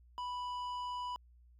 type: tone with tanh clipping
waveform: sine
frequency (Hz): 987.8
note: B5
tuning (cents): 0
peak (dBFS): -39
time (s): 0.18-1.16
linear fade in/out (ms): 0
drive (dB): 10
effects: added 60 Hz sine -59 dBFS peak until 1.59 s